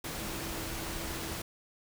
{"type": "tone in noise", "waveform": "sine", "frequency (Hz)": 329.6, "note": "E4", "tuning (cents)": 0, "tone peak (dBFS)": -45, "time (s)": [0.04, 1.42], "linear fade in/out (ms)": 5, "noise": "pink", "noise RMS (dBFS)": -38, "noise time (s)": [0.04, 1.42], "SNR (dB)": -10, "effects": []}